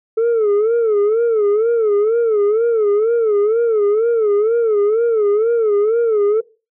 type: tone with vibrato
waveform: sine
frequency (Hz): 437.3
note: A4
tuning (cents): -11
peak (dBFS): -9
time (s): 0.17-6.41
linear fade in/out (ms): 10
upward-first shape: sine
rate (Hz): 2.1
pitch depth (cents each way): 130
effects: noise-tail reverb RT60 0.3 s tail -19 dB re dry + tanh soft clip ceiling -11 dBFS

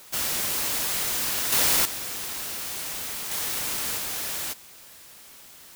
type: noise with level steps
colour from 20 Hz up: white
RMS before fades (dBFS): -27 / -21 / -33 / -29 / -31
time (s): 0.12-4.54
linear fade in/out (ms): 20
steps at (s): 1.52 / 1.85 / 3.31 / 3.97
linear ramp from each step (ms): 5
effects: white hiss -48 dBFS RMS until 5.75 s

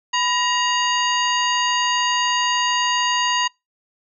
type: harmonic tone with a mistuned harmonic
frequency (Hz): 944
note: A#5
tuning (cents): +22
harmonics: 1 / 2 / 3 / 4 / 5 / 7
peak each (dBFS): -21 / -25 / -23 / -34 / -29 / -28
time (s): 0.13-3.48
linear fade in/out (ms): 10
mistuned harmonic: 1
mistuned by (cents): +91
effects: noise-tail reverb RT60 0.2 s tail -25 dB re dry

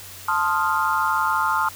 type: chord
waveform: sine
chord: F dominant seventh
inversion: first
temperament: equal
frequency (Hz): 880 / 1046.5 / 1244.5 / 1396.9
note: A5 / C6 / Eb6 / F6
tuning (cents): 0 / 0 / 0 / 0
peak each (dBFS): -24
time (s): 0.28-1.69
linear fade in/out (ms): 5
effects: added 93 Hz sine -47 dBFS peak until 1.75 s + white hiss -40 dBFS RMS until 1.75 s

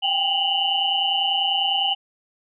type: tone cluster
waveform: sine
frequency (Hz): 780 / 810 / 2839 / 3010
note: G5 / G#5 / F7 / F#7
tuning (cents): -9 / -43 / +28 / +29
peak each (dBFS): -26 / -29 / -24 / -22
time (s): 0.02-1.95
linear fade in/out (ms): 20
effects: none

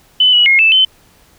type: tone with pitch steps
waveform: sine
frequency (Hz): 3014 / 2926 / 2150 / 2638 / 3061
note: F#7 / F#7 / C7 / E7 / G7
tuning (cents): +31 / -20 / +47 / +1 / -42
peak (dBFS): -6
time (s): 0.2-0.85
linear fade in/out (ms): 5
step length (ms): 130
effects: pink hiss -49 dBFS RMS until 1.38 s

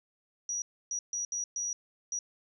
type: tone bursts at uneven times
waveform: sine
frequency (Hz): 5800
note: F#8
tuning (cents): -35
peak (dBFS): -31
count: 6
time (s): 0.49-0.62 / 0.91-0.99 / 1.13-1.25 / 1.32-1.44 / 1.56-1.73 / 2.12-2.19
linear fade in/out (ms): 2
effects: none

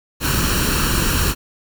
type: noise with comb filter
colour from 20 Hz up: pink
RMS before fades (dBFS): -18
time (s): 0.2-1.35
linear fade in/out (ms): 50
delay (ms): 0.71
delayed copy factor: +0.65
effects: none

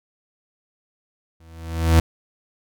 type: tone with exponential growth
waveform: 40% pulse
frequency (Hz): 82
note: E2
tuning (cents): -9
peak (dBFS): -9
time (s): 1.4-2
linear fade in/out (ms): 5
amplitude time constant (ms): 130
effects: none

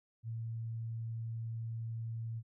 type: tone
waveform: sine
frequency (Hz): 113.9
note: A#2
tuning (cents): -40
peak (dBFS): -37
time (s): 0.23-2.43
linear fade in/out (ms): 50
effects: none

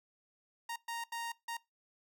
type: tone bursts at uneven times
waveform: sawtooth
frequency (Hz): 931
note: A#5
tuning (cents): -2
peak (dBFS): -34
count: 4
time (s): 0.69-0.76 / 0.88-1.04 / 1.12-1.32 / 1.48-1.57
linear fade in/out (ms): 5
effects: noise-tail reverb RT60 0.2 s tail -21 dB re dry

